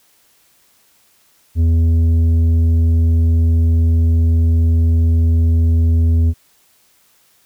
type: tone with tanh clipping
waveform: sine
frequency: 82.41 Hz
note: E2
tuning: in tune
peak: -11 dBFS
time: 1.55-6.34 s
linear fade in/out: 50 ms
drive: 7 dB
effects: white hiss -55 dBFS RMS until 7.45 s